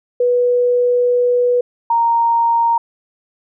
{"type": "tone pair in turn", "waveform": "sine", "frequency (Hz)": [490, 929.3], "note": ["B4", "A#5"], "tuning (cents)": [-14, -6], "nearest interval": "major seventh", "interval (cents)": 1108, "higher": "second", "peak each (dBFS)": -11, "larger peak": "neither", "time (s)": [[0.2, 1.61], [1.9, 2.78]], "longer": "first", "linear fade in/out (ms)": 5, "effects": []}